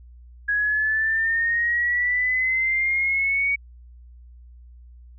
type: linear sweep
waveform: sine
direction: up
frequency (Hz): 1657 to 2252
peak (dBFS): -19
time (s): 0.48-3.56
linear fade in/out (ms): 10
effects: added 60 Hz sine -43 dBFS peak until 5.18 s